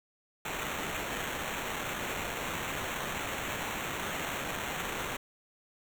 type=noise with sample-and-hold; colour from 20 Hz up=white; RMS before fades=-36 dBFS; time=0.45-5.17 s; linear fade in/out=5 ms; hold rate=4900 Hz; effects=none